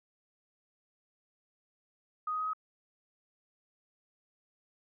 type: tone with pitch steps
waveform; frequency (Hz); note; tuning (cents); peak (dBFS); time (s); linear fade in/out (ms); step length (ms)
sine; 1244.5 / 1252.4 / 1260.4 / 1268.4; D#6 / D#6 / D#6 / D#6; 0 / +11 / +22 / +33; -31; 2.27-2.534; 5; 66
effects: none